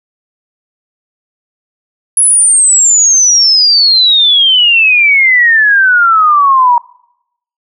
sine exponential sweep, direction down, 10548 to 944 Hz, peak -4 dBFS, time 2.17-6.78 s, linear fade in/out 2 ms, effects noise-tail reverb RT60 0.8 s tail -24 dB re dry

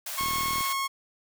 white high-pass noise, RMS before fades -35 dBFS, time 0.06-0.73 s, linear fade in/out 5 ms, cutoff 530 Hz, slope 96 dB/octave
sawtooth tone, 1090 Hz, C#6, 29 cents flat, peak -23 dBFS, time 0.17-0.88 s, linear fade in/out 20 ms
click train, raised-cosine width 3 ms, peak -27 dBFS, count 17, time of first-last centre 0.21-0.608 s, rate 40.2 Hz
effects none

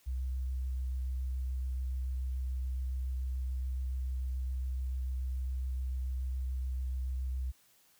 sine tone with vibrato, 64.2 Hz, C2, 32 cents flat, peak -32 dBFS, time 0.06-7.52 s, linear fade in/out 20 ms, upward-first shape triangle, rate 7 Hz, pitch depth 17 cents each way, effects white hiss -66 dBFS RMS until 7.99 s

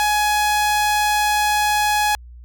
sawtooth tone, 839 Hz, G#5, 17 cents sharp, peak -12 dBFS, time 0-2.15 s, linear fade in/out 0 ms, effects added 60 Hz sine -37 dBFS peak until 2.44 s

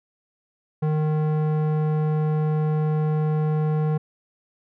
square tone with low-pass filter, 153.8 Hz, D#3, 20 cents flat, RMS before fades -22 dBFS, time 0.82-3.98 s, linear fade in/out 10 ms, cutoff 910 Hz, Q 0.67, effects none

